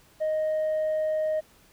triangle tone with tanh clipping, 622.3 Hz, D#5, in tune, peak -24 dBFS, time 0.2-1.41 s, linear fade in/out 20 ms, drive 6 dB, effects pink hiss -58 dBFS RMS until 1.72 s

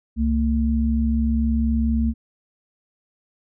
sine tone pair together, 67.51 / 226.7 Hz, C#2 / A#3, -45 / -48 cents, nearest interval octave + major sixth, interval 2097 cents, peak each -20 dBFS, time 0.16-2.14 s, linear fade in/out 50 ms, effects none

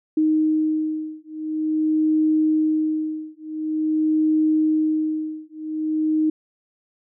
sine beating tone pair, 311.1 / 311.57 Hz, D#4 / D#4, 0 / +2 cents, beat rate 0.47 Hz, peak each -21 dBFS, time 0.17-6.3 s, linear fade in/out 5 ms, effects none

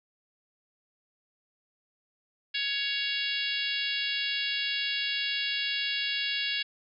harmonic tone, 558 Hz, C#5, 11 cents sharp, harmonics 3 / 4 / 5 / 6 / 7 / 8 / 9, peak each -36 / -37 / -33 / -34 / -36 / -38 / -41 dBFS, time 2.54-6.63 s, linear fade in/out 10 ms, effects none

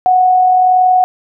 sine tone with amplitude modulation, 737 Hz, F#5, 7 cents flat, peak -5 dBFS, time 0.06-1.04 s, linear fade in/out 0 ms, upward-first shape sine, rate 41.3 Hz, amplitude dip 30%, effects none

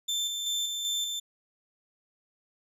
30% pulse tone with tremolo, 3551 Hz, A7, 15 cents sharp, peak -25 dBFS, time 0.08-1.2 s, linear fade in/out 10 ms, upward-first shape square, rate 2.6 Hz, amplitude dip 35%, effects resampled to 32000 Hz

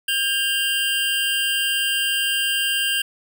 square tone cluster, 1607 / 2804 / 3123 Hz, G6 / F7 / G7, +43 / +6 / -7 cents, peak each -26 / -23 / -25 dBFS, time 0.08-3.02 s, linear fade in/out 5 ms, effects none

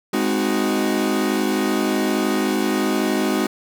40% pulse chord, Ab dominant seventh, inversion none, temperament equal with one note detuned, 207.7 / 258.2 / 311.1 / 370 Hz, Ab3 / C4 / Eb4 / Gb4, 0 / -23 / 0 / 0 cents, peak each -23 dBFS, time 0.13-3.47 s, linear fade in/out 5 ms, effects none

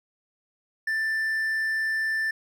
triangle tone, 1772 Hz, A6, 12 cents sharp, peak -22 dBFS, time 0.87-2.31 s, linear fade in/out 5 ms, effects none

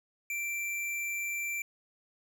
square tone, 2349 Hz, D7, in tune, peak -33 dBFS, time 0.3-1.62 s, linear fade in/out 2 ms, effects none

